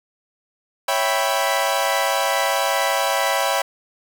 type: chord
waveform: sawtooth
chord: C# half-diminished seventh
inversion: none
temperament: equal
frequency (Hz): 554.4 / 659.3 / 784 / 987.8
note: C#5 / E5 / G5 / B5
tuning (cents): 0 / 0 / 0 / 0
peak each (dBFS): -20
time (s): 0.88-3.62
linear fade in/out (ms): 5
effects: none